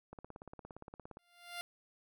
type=click train; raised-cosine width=1 ms; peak=-34 dBFS; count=19; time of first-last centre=0.13-1.17 s; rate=17.3 Hz
type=tone with exponential growth; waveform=10% pulse; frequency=698 Hz; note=F5; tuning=1 cent flat; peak=-30 dBFS; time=1.19-1.61 s; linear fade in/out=0 ms; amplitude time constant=90 ms
effects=none